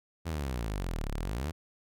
sawtooth exponential two-way sweep, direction down then up, 85.6 to 33.46 to 85.6 Hz, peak -28 dBFS, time 0.25-1.52 s, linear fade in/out 20 ms, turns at 1.12 s, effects none

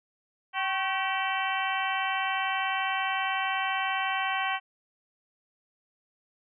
harmonic tone with a mistuned harmonic, 384.4 Hz, G4, 34 cents flat, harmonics 2 / 3 / 4 / 5 / 6 / 7 / 8, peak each -31 / -33 / -34 / -35 / -36 / -36 / -37 dBFS, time 0.53-4.6 s, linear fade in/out 50 ms, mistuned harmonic 3, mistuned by -77 cents, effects none

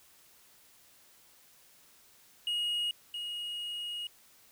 triangle tone pair in turn, 2880 / 2880 Hz, F#7 / F#7, -47 / -47 cents, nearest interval unison, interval 0 cents, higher neither, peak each -28 / -34 dBFS, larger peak first, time 2.47-2.91 / 3.14-4.07 s, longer second, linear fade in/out 2 ms, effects white hiss -61 dBFS RMS until 4.51 s

